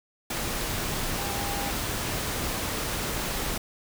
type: tone in noise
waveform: sine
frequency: 804 Hz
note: G5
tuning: 44 cents sharp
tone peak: -35 dBFS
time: 1.18-1.71 s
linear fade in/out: 5 ms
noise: pink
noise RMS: -30 dBFS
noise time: 0.3-3.58 s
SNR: -8 dB
effects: none